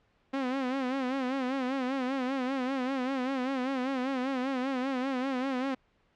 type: tone with vibrato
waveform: sawtooth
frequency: 261.6 Hz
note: C4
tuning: in tune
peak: -25 dBFS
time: 0.33-5.75 s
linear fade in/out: 10 ms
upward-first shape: sine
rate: 5.1 Hz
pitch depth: 90 cents each way
effects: pink hiss -69 dBFS RMS until 6.15 s + low-pass 3000 Hz 12 dB/octave